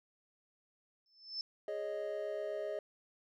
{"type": "tone with exponential growth", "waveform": "sine", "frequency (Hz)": 5274, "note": "E8", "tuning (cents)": 0, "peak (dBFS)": -34, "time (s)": [1.06, 1.41], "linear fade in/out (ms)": 1, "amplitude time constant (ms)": 74}
{"type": "chord", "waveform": "triangle", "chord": "Ab suspended fourth", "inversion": "none", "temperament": "equal", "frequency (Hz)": [415.3, 554.4, 622.3], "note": ["Ab4", "Db5", "Eb5"], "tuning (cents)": [0, 0, 0], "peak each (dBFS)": [-40, -42, -37], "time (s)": [1.68, 2.79], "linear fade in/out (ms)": 2}
{"effects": []}